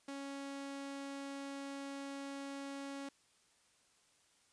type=tone; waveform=sawtooth; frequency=277.2 Hz; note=C#4; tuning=in tune; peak=-39 dBFS; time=0.08-3.09 s; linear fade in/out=5 ms; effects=white hiss -71 dBFS RMS until 4.52 s + resampled to 22050 Hz